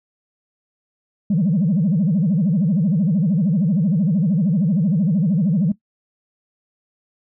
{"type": "tone with vibrato", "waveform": "sine", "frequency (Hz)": 178.4, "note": "F3", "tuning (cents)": 37, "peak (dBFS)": -13, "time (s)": [1.3, 5.72], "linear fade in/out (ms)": 5, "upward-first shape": "sine", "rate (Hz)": 13, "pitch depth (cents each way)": 300, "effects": ["noise-tail reverb RT60 0.1 s tail -18 dB re dry", "tanh soft clip ceiling -11 dBFS"]}